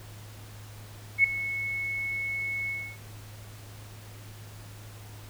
sine tone with ADSR envelope, 2198 Hz, C#7, 15 cents flat, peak -14 dBFS, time 1.18-2.98 s, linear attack 61 ms, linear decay 4 ms, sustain -15 dB, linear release 290 ms, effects added 105 Hz sine -44 dBFS peak until 5.29 s + pink hiss -50 dBFS RMS until 5.29 s

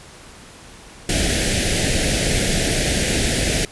pink band-stop noise, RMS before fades -19 dBFS, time 1.09-3.65 s, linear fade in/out 2 ms, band 730 to 1600 Hz, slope 48 dB/octave, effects pink hiss -42 dBFS RMS until 3.71 s + resampled to 24000 Hz

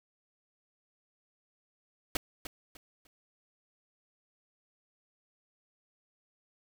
pink noise with echo, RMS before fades -30 dBFS, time 2.15-2.17 s, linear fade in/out 2 ms, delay 300 ms, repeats 3, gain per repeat -11 dB, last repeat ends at 3.07 s, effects none

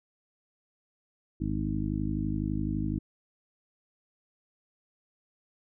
harmonic tone with a mistuned harmonic, 51.91 Hz, G#1, in tune, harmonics 1 / 2 / 3 / 4 / 5 / 6, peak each -35 / -35 / -35 / -35 / -35 / -35 dBFS, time 1.4-2.99 s, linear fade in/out 10 ms, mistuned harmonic 1, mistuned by +60 cents, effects none

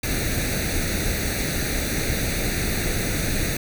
pink noise with comb filter, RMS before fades -24 dBFS, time 0.03-3.57 s, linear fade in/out 5 ms, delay 0.48 ms, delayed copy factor +0.8, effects none

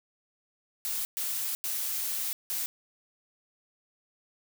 blue noise bursts at uneven times, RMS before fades -32 dBFS, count 4, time 0.85-1.05 / 1.17-1.55 / 1.64-2.33 / 2.5-2.66 s, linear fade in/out 0 ms, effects none

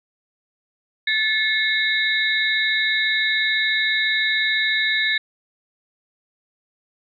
sine tone cluster, 1741 / 2167 / 3678 / 3912 Hz, A6 / C#7 / A#7 / B7, -19 / -40 / -24 / -17 cents, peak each -21 / -23 / -26 / -25 dBFS, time 1.07-5.18 s, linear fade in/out 5 ms, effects none

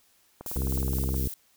click train, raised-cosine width 1 ms, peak -25 dBFS, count 15, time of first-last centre 0.41-1.143 s, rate 19.1 Hz
violet noise with tremolo, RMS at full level -35 dBFS, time 0.46-1.34 s, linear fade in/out 2 ms, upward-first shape square, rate 4.3 Hz, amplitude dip 30%
harmonic tone, 66 Hz, C2, 16 cents sharp, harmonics 1 / 2 / 3 / 4 / 5 / 6 / 7, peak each -27 / -33 / -37 / -39 / -41 / -43 / -44 dBFS, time 0.56-1.28 s, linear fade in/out 0 ms
effects white hiss -64 dBFS RMS until 1.56 s

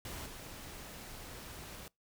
pink noise with level steps, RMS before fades -44 / -48 dBFS, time 0.05-1.88 s, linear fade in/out 2 ms, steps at 0.26 s, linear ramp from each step 2 ms, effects noise-tail reverb RT60 0.2 s tail -25 dB re dry

